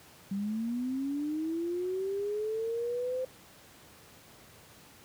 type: linear sweep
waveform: sine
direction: up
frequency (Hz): 192.5 to 519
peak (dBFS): -30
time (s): 0.31-3.25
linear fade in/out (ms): 5
effects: pink hiss -55 dBFS RMS until 5.04 s + high-pass 80 Hz 12 dB/octave